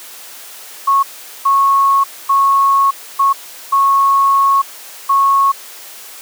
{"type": "tone bursts at uneven times", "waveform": "sine", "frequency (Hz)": 1100, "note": "C#6", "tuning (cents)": -14, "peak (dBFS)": -8, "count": 6, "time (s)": [[0.87, 1.03], [1.45, 2.04], [2.29, 2.91], [3.19, 3.33], [3.72, 4.62], [5.09, 5.52]], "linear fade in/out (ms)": 10, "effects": ["white hiss -34 dBFS RMS until 6.21 s", "high-pass 400 Hz 12 dB/octave"]}